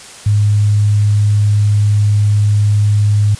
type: tone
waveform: sine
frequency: 103.83 Hz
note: G#2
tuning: in tune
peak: -8 dBFS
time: 0.26-3.35 s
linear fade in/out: 5 ms
effects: white hiss -34 dBFS RMS until 3.39 s + resampled to 22050 Hz